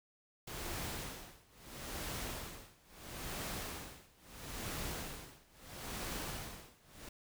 pink noise with tremolo, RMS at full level -41 dBFS, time 0.47-7.09 s, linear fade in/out 5 ms, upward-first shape sine, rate 0.75 Hz, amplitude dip 95%, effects none

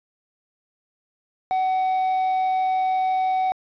triangle tone, 751 Hz, F#5, 26 cents sharp, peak -17 dBFS, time 1.51-3.52 s, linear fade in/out 0 ms, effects resampled to 11025 Hz + 8-bit

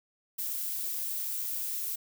violet noise, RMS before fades -34 dBFS, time 0.38-1.96 s, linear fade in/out 10 ms, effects none

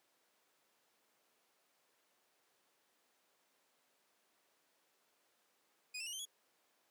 20% pulse tone with pitch steps, 2484 / 2678 / 2887 / 3112 / 3354 Hz, D#7 / E7 / F#7 / G7 / G#7, -3 / +27 / -43 / -13 / +16 cents, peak -37 dBFS, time 5.94-6.255 s, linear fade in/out 10 ms, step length 63 ms, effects pink hiss -75 dBFS RMS until 6.9 s + high-pass 400 Hz 12 dB/octave

